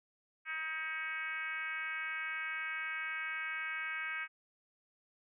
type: tone with frequency modulation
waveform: sine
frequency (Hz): 1908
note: A#6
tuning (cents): +40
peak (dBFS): -36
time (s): 0.45-4.28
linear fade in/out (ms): 50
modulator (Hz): 320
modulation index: 1.8
effects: none